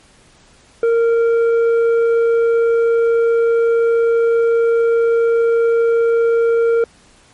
triangle tone with tanh clipping, 462.4 Hz, A#4, 14 cents flat, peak -12 dBFS, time 0.83-6.84 s, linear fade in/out 2 ms, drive 10 dB, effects pink hiss -49 dBFS RMS until 7.33 s + MP3 48 kbps

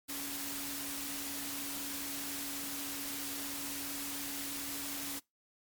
sine tone in noise, 281 Hz, C#4, 24 cents sharp, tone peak -45 dBFS, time 0.08-5.2 s, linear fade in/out 20 ms, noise white, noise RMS -40 dBFS, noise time 0.08-5.2 s, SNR -8 dB, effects noise-tail reverb RT60 0.2 s tail -24 dB re dry + MP3 96 kbps

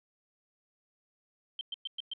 sine tone bursts, 3136 Hz, G7, in tune, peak -34 dBFS, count 5, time 1.59-2.135 s, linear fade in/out 2 ms, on 21 ms, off 110 ms, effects none

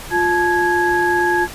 sine tone cluster, 351.6 / 864 / 1656 Hz, F4 / A5 / G#6, +12 / -32 / -5 cents, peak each -18 dBFS, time 0.1-1.48 s, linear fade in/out 50 ms, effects pink hiss -33 dBFS RMS until 1.54 s + resampled to 32000 Hz

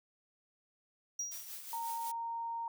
triangle tone with exponential decay, 5740 Hz, F8, 47 cents sharp, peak -32 dBFS, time 1.19-1.65 s, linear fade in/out 5 ms, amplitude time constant 100 ms
blue noise with tremolo, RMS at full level -44 dBFS, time 1.31-2.12 s, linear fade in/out 10 ms, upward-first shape triangle, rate 5.5 Hz, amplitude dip 55%
sine tone, 925 Hz, A#5, 14 cents flat, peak -36 dBFS, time 1.73-2.68 s, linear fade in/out 2 ms
effects none

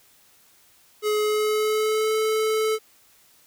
square tone with pitch glide, 423.3 to 436 Hz, G#4 to A4, +33 to -16 cents, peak -21 dBFS, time 1.02-2.79 s, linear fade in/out 50 ms, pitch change +51 cents, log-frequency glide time 1.2-2.13 s, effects white hiss -57 dBFS RMS until 3.46 s

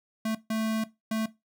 square tone bursts at uneven times, 220.6 Hz, A3, 5 cents sharp, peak -27 dBFS, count 3, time 0.25-0.35 / 0.5-0.84 / 1.11-1.26 s, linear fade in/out 5 ms, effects noise-tail reverb RT60 0.2 s tail -17 dB re dry

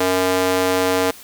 square tone with high-pass filter, 92.5 Hz, F#2, in tune, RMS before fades -18 dBFS, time 0-1.11 s, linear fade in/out 5 ms, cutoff 420 Hz, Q 1.4, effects white hiss -41 dBFS RMS until 1.23 s

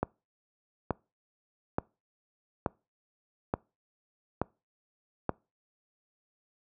click train, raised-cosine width 1 ms, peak -13 dBFS, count 7, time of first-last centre 0.03-5.293 s, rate 1.14 Hz, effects noise-tail reverb RT60 0.3 s tail -25 dB re dry + high-pass 60 Hz 12 dB/octave

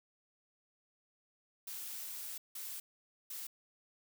blue noise bursts at uneven times, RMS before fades -44 dBFS, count 3, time 1.67-2.38 / 2.55-2.8 / 3.3-3.47 s, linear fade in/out 5 ms, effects none

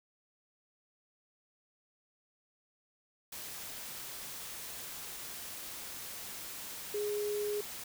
sine tone in noise, 415.4 Hz, G#4, in tune, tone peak -32 dBFS, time 6.94-7.61 s, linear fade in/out 5 ms, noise white, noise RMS -44 dBFS, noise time 3.32-7.84 s, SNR +9 dB, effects none

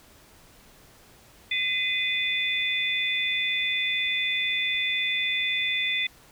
sine tone cluster, 2034 / 2478 / 3511 Hz, C7 / D#7 / A7, -50 / -8 / -4 cents, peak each -28 dBFS, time 1.51-6.07 s, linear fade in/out 5 ms, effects pink hiss -54 dBFS RMS until 6.31 s

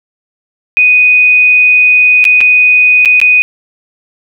sine tone with dropouts, 2489 Hz, D#7, in tune, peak -3 dBFS, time 0.77-3.42 s, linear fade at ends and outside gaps 0 ms, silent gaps 2.242-2.252 / 2.406-2.412 / 3.05-3.057 / 3.201-3.215 s, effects none

